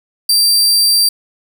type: tone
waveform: sawtooth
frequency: 4699 Hz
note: D8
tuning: in tune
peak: -6 dBFS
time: 0.29-1.09 s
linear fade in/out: 5 ms
effects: none